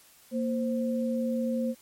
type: tone pair together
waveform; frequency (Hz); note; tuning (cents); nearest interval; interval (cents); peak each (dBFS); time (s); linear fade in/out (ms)
sine; 232.9 / 523.3; A#3 / C5; -1 / 0; octave + major second; 1401; -27 / -31; 0.31-1.75; 50
effects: white hiss -57 dBFS RMS until 1.81 s + MP3 64 kbps